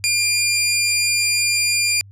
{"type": "tone", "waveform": "15% pulse", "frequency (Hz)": 2401, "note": "D7", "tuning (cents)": 38, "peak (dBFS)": -9, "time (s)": [0.04, 2.01], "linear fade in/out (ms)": 0, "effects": ["added 99 Hz sine -40 dBFS peak until 2.11 s", "low-pass 11000 Hz 12 dB/octave"]}